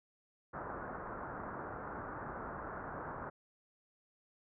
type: low-pass noise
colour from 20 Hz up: white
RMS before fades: -44 dBFS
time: 0.53-3.3 s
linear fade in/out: 10 ms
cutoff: 1500 Hz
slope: 48 dB/octave
effects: none